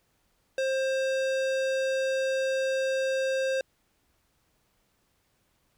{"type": "tone with hard clipping", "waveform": "sine", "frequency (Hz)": 530, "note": "C5", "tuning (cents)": 22, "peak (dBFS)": -27, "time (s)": [0.58, 3.61], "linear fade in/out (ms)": 2, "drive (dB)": 18, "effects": ["pink hiss -71 dBFS RMS until 5.77 s"]}